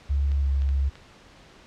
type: tone with pitch glide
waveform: sine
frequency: 70 to 68.6 Hz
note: C#2 to C#2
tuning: +18 to -17 cents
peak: -20 dBFS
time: 0.09-0.9 s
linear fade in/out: 20 ms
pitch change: -35 cents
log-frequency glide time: 0.41-0.46 s
type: clicks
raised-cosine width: 0.2 ms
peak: -28 dBFS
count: 4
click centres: 0.318 / 0.62 / 0.69 / 0.955 s
effects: pink hiss -51 dBFS RMS until 1.66 s + low-pass 5000 Hz 12 dB/octave